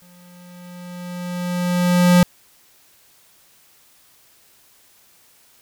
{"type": "tone with exponential growth", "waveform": "square", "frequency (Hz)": 177.6, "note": "F3", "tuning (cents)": 29, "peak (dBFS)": -9, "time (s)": [0.02, 2.23], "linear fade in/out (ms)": 0, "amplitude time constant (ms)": 480, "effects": ["white hiss -54 dBFS RMS until 5.61 s"]}